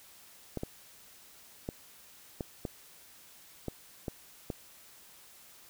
clicks, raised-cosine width 2 ms, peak -21 dBFS, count 8, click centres 0.573 / 0.634 / 1.689 / 2.408 / 2.652 / 3.683 / 4.082 / 4.502 s, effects white hiss -56 dBFS RMS until 5.69 s

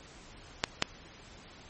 clicks, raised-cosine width 0.2 ms, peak -7 dBFS, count 2, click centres 0.639 / 0.824 s, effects pink hiss -52 dBFS RMS until 1.69 s + MP3 32 kbps

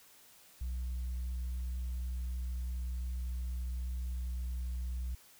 sine tone, 61.9 Hz, B1, 5 cents sharp, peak -32 dBFS, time 0.61-5.15 s, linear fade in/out 5 ms, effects tanh soft clip ceiling -33 dBFS + white hiss -60 dBFS RMS until 5.39 s

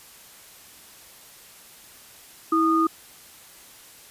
sine tone pair together, 325.3 / 1228 Hz, E4 / D#6, -23 / -23 cents, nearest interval octave + major seventh, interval 2300 cents, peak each -20 dBFS, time 2.52-2.87 s, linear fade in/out 5 ms, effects white hiss -48 dBFS RMS until 4.1 s + resampled to 32000 Hz

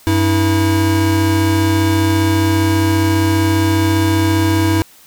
square tone pair together, 96.1 / 323.2 Hz, G2 / E4, -34 / -34 cents, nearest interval octave + major sixth, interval 2100 cents, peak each -15 dBFS, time 0.07-4.82 s, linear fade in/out 0 ms, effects white hiss -45 dBFS RMS until 5.06 s

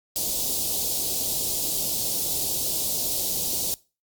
white band-stop noise, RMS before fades -26 dBFS, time 0.16-3.74 s, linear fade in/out 0 ms, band 700 to 3700 Hz, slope 24 dB/octave, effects noise-tail reverb RT60 0.3 s tail -21 dB re dry + Opus 48 kbps

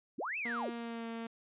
sine linear two-way sweep, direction up then down, 157 to 2678 to 271.3 Hz, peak -35 dBFS, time 0.18-0.7 s, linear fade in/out 10 ms, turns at 0.38 s
sawtooth tone with pitch glide, 236.1 to 229 Hz, A#3 to A#3, +22 to -31 cents, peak -35 dBFS, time 0.45-1.27 s, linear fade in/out 5 ms, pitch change -53 cents, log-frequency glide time 0.68-1.07 s
effects resampled to 8000 Hz

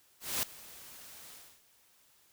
white noise with ADSR envelope, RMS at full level -31 dBFS, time 0.2-1.62 s, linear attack 230 ms, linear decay 3 ms, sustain -20 dB, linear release 290 ms, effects white hiss -66 dBFS RMS until 2.32 s

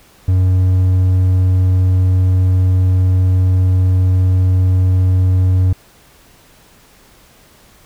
triangle tone, 92.5 Hz, F#2, in tune, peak -7 dBFS, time 0.28-5.73 s, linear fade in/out 5 ms, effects pink hiss -47 dBFS RMS until 7.85 s

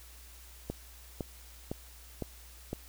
click train, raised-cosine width 2 ms, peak -21 dBFS, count 5, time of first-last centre 0.7-2.73 s, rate 1.97 Hz, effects added 60 Hz sine -52 dBFS peak until 2.88 s + white hiss -55 dBFS RMS until 2.88 s

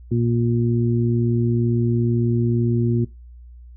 harmonic tone, 117.9 Hz, A#2, 20 cents sharp, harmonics 1 / 2 / 3, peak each -19 / -22 / -24 dBFS, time 0.11-3.05 s, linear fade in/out 10 ms, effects noise-tail reverb RT60 0.2 s tail -18 dB re dry + added 60 Hz sine -39 dBFS peak until 3.76 s

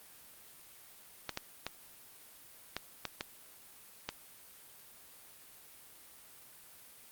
clicks, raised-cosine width 0.2 ms, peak -18 dBFS, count 7, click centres 1.293 / 1.374 / 1.666 / 2.766 / 3.053 / 3.209 / 4.09 s, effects white hiss -56 dBFS RMS until 7.11 s + Opus 32 kbps

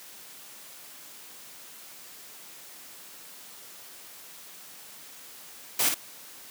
white noise with echo, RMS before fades -24 dBFS, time 5.79-5.89 s, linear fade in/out 5 ms, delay 54 ms, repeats 1, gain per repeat -5 dB, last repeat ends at 5.944 s, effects white hiss -47 dBFS RMS until 6.5 s + high-pass 150 Hz 12 dB/octave

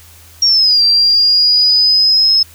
sine exponential two-way sweep, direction down then up, 5620 to 4699 to 5190 Hz, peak -7 dBFS, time 0.42-2.43 s, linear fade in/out 5 ms, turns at 0.83 s, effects added 83 Hz sine -42 dBFS peak until 2.54 s + white hiss -42 dBFS RMS until 2.54 s

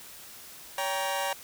sawtooth chord, G diminished, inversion second, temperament just, 564.5 / 784 / 940.8 Hz, Db5 / G5 / Bb5, +31 / 0 / +16 cents, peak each -29 dBFS, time 0.78-1.33 s, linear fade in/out 2 ms, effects white hiss -47 dBFS RMS until 1.43 s

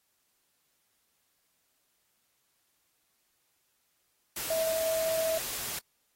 sine tone in noise, 647 Hz, E5, 32 cents flat, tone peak -27 dBFS, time 4.5-5.38 s, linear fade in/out 5 ms, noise white, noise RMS -36 dBFS, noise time 4.36-5.79 s, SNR +6 dB, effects white hiss -74 dBFS RMS until 6.15 s + AAC 48 kbps

